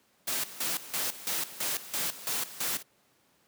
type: noise with tremolo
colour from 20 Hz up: white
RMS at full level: -31 dBFS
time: 0.27-2.83 s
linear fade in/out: 10 ms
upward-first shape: square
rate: 3 Hz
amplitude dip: 80%
effects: pink hiss -67 dBFS RMS until 3.47 s + high-pass 150 Hz 12 dB/octave